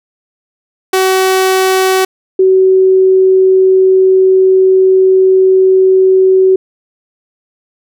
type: tone pair in turn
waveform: sawtooth / sine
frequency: 377.5 / 377.5 Hz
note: F#4 / F#4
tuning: +35 / +35 cents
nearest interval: unison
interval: 0 cents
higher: neither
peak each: -4 dBFS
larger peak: neither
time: 0.93-2.05 / 2.39-6.56 s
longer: second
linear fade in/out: 5 ms
effects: none